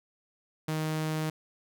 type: tone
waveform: sawtooth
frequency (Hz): 156.4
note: D#3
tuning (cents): +9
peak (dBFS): -25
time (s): 0.68-1.3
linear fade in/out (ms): 5
effects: none